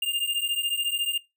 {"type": "beating tone pair", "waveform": "square", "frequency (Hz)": [2803, 2817], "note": ["F7", "F7"], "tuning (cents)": [6, 14], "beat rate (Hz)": 14, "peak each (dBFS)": [-28, -28], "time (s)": [0.02, 1.18], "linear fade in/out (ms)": 5, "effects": ["noise-tail reverb RT60 0.2 s tail -19 dB re dry"]}